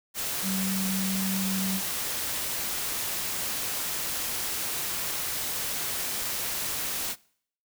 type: tone in noise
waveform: sine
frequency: 190.9 Hz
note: G3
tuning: 46 cents flat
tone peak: -28 dBFS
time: 0.42-1.81 s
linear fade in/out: 50 ms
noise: white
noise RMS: -31 dBFS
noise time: 0.14-7.16 s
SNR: 0 dB
effects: noise-tail reverb RT60 0.6 s tail -23 dB re dry